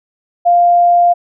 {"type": "tone", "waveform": "sine", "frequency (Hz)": 698.5, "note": "F5", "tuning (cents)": 0, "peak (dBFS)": -6, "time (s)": [0.45, 1.14], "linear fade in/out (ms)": 20, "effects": []}